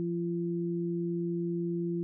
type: tone pair together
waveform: sine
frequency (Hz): 172.44 / 342.3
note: F3 / F4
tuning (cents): -22 / -35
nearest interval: octave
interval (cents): 1187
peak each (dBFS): -32 / -32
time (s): 0-2.03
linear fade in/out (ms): 0
effects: none